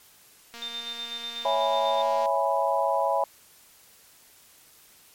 click train, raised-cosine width 0.2 ms, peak -25 dBFS, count 403, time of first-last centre 0.54-2.258 s, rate 234 Hz
sine tone with tremolo, 3600 Hz, A7, 39 cents sharp, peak -31 dBFS, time 0.62-2.02 s, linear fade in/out 2 ms, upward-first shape square, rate 8.1 Hz, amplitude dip 50%
sine chord, C# minor seventh, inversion none, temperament equal, 554.4 / 659.3 / 830.6 / 987.8 Hz, C#5 / E5 / G#5 / B5, 0 / 0 / 0 / 0 cents, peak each -27 dBFS, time 1.45-3.24 s, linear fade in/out 2 ms
effects white hiss -55 dBFS RMS until 5.14 s + MP3 64 kbps

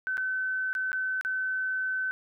sine tone with dropouts, 1523 Hz, F#6, 50 cents sharp, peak -27 dBFS, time 0.07-2.11 s, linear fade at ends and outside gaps 0 ms, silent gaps 0.171-0.179 / 0.73-0.751 / 0.918-0.93 / 1.211-1.249 s, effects none

